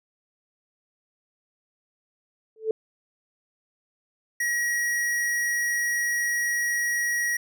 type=tone with exponential growth; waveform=sine; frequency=440 Hz; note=A4; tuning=in tune; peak=-17 dBFS; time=2.56-2.71 s; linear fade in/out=2 ms; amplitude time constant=32 ms
type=tone; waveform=square; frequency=1906 Hz; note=A#6; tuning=38 cents sharp; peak=-24 dBFS; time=4.4-7.37 s; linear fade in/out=5 ms
effects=none